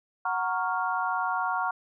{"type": "chord", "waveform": "sine", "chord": "Gb major seventh", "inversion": "none", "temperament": "equal", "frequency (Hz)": [740, 932.3, 1108.7, 1396.9], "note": ["Gb5", "Bb5", "Db6", "F6"], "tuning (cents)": [0, 0, 0, 0], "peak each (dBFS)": -31, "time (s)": [0.25, 1.71], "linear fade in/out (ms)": 5, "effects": []}